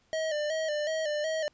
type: tone with vibrato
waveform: square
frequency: 616 Hz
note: D#5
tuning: 17 cents flat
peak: -29 dBFS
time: 0.13-1.48 s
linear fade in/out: 0 ms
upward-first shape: square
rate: 2.7 Hz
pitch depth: 56 cents each way
effects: pink hiss -68 dBFS RMS until 1.53 s + resampled to 16000 Hz